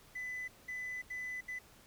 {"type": "tone bursts at uneven times", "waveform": "triangle", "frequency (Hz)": 2002, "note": "B6", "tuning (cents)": 23, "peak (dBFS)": -36, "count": 4, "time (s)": [[0.15, 0.48], [0.68, 1.02], [1.1, 1.41], [1.48, 1.59]], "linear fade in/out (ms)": 10, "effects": ["tanh soft clip ceiling -34 dBFS", "pink hiss -61 dBFS RMS until 1.86 s"]}